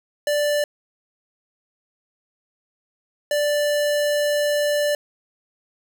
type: tone pair in turn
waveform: square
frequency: 587.3 / 587.3 Hz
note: D5 / D5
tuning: 0 / 0 cents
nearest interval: unison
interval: 0 cents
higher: neither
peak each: -19 dBFS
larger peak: neither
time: 0.27-0.64 / 3.31-4.95 s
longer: second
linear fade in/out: 2 ms
effects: none